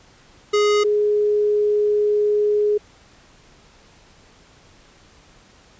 square / sine tone pair in turn, 416 / 417.6 Hz, G#4 / G#4, +3 / +10 cents, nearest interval unison, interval 7 cents, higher second, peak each -15 dBFS, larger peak neither, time 0.53-0.84 / 0.84-2.78 s, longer second, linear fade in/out 10 ms, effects pink hiss -51 dBFS RMS until 5.79 s + resampled to 16000 Hz

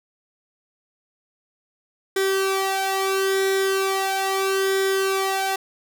sawtooth tone with flanger, 386.2 Hz, G4, 26 cents flat, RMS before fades -22 dBFS, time 2.16-5.56 s, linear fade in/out 5 ms, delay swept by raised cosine 0.56 to 2.06 ms, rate 0.38 Hz, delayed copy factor +0.7, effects none

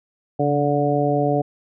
harmonic tone with a mistuned harmonic, 145.1 Hz, D3, 21 cents flat, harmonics 1 / 2 / 3 / 4 / 5, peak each -23 / -23 / -23 / -23 / -23 dBFS, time 0.39-1.42 s, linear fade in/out 10 ms, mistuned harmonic 1, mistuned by -40 cents, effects none

